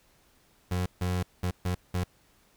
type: tone bursts at uneven times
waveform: 30% pulse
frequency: 90.3 Hz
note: F#2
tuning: 42 cents flat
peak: -24 dBFS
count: 5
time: 0.71-0.86 / 1.01-1.23 / 1.43-1.51 / 1.65-1.75 / 1.94-2.04 s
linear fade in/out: 5 ms
effects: pink hiss -64 dBFS RMS until 2.56 s